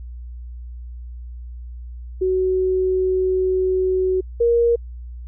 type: tone pair in turn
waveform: sine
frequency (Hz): 373 / 470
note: F#4 / A#4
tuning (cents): +14 / +14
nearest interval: major third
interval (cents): 400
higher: second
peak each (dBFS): -16 / -13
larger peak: second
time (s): 2.21-4.21 / 4.4-4.76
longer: first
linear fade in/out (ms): 10
effects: added 60 Hz sine -31 dBFS peak until 5.27 s